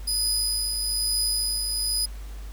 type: tone with tremolo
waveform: 25% pulse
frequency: 4978 Hz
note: D#8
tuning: in tune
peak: -17 dBFS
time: 0.07-2.06 s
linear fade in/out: 10 ms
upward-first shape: triangle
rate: 1.1 Hz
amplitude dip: 40%
effects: added 50 Hz sine -34 dBFS peak until 2.52 s + pink hiss -50 dBFS RMS until 2.52 s